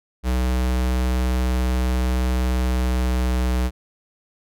square tone with pitch glide, 62.8 to 62.44 Hz, B1 to B1, +30 to +20 cents, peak -19 dBFS, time 0.23-3.71 s, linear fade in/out 50 ms, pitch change -10 cents, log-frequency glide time 2.42-3.56 s, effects none

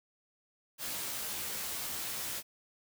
white noise with comb filter, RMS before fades -38 dBFS, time 0.78-2.43 s, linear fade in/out 50 ms, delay 15 ms, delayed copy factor +0.7, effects none

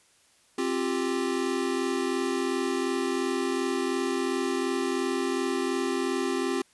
square chord, C suspended fourth, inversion none, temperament equal with one note detuned, 265.3 / 349.2 / 392 Hz, C4 / F4 / G4, +24 / 0 / 0 cents, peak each -31 dBFS, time 0.58-6.62 s, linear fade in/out 5 ms, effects white hiss -62 dBFS RMS until 6.73 s + resampled to 24000 Hz

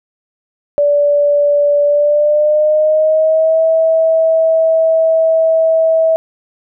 sine tone with pitch glide, 580 to 647.3 Hz, D5 to E5, -22 to -32 cents, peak -8 dBFS, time 0.78-6.16 s, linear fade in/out 0 ms, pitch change +190 cents, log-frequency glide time 1.84-3.62 s, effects none

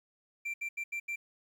triangle tone bursts at uneven times, 2356 Hz, D7, 5 cents sharp, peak -32 dBFS, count 5, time 0.45-0.54 / 0.61-0.69 / 0.77-0.84 / 0.92-1 / 1.08-1.16 s, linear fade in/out 10 ms, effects 11-bit

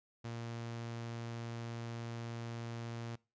sawtooth tone, 116.54 Hz, A#2, in tune, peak -37 dBFS, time 0.24-3.16 s, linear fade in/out 10 ms, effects noise-tail reverb RT60 0.3 s tail -23 dB re dry + resampled to 16000 Hz

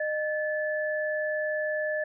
sine tone pair together, 613 / 1735.4 Hz, D#5 / A6, -26 / -24 cents, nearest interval octave + tritone, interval 1802 cents, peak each -28 / -31 dBFS, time 0-2.04 s, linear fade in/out 5 ms, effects none

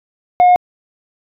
sine tone, 719 Hz, F#5, 50 cents flat, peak -3 dBFS, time 0.4-0.56 s, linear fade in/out 0 ms, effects tanh soft clip ceiling -5 dBFS

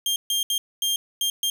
sawtooth tone bursts at uneven times, 3200 Hz, G7, 35 cents sharp, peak -18 dBFS, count 6, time 0.06-0.16 / 0.3-0.43 / 0.5-0.58 / 0.82-0.96 / 1.21-1.3 / 1.43-1.5 s, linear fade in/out 2 ms, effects none

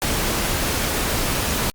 pink noise, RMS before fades -22 dBFS, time 0.02-1.7 s, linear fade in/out 0 ms, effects Opus 48 kbps

